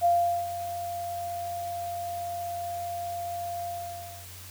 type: tone with ADSR envelope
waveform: sine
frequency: 694 Hz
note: F5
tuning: 11 cents flat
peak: -18 dBFS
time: 0.01-4.28 s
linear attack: 39 ms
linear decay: 420 ms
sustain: -13 dB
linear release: 620 ms
effects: added 91 Hz sine -46 dBFS peak until 4.5 s + white hiss -46 dBFS RMS until 4.5 s